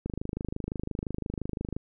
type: click train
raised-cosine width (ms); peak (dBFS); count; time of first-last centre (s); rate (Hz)
3; -19; 45; 0.06-1.765; 25.8
effects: none